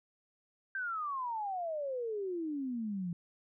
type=exponential sweep; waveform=sine; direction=down; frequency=1585 to 167.9 Hz; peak=-34 dBFS; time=0.75-3.13 s; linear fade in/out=2 ms; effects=none